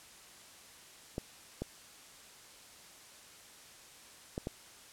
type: clicks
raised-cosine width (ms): 2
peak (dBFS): -22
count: 4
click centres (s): 1.181 / 1.62 / 4.379 / 4.471
effects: white hiss -55 dBFS RMS until 4.92 s + low-pass 10000 Hz 12 dB/octave